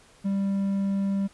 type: tone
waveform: triangle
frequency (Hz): 196.8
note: G3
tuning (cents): +7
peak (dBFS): -21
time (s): 0.24-1.28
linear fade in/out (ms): 20
effects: pink hiss -56 dBFS RMS until 1.33 s + resampled to 24000 Hz